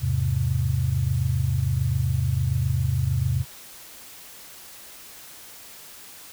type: chord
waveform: sine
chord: E augmented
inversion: none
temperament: equal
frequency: 82.41 / 103.83 / 130.81 Hz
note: E2 / G#2 / B#2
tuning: 0 / 0 / 0 cents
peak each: -26 / -26 / -23 dBFS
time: 0-3.45 s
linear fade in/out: 50 ms
effects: white hiss -44 dBFS RMS until 6.32 s